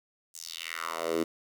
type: tone with high-pass filter sweep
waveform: 10% pulse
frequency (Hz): 82.5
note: E2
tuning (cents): +2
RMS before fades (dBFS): -34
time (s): 0.34-1.24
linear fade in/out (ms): 10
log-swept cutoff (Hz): 7600 to 290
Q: 2.7
effects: 9-bit